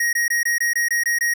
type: tone bursts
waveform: square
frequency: 1884 Hz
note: A#6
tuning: 18 cents sharp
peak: -18 dBFS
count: 9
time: 0-1.338 s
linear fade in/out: 5 ms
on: 130 ms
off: 21 ms
effects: none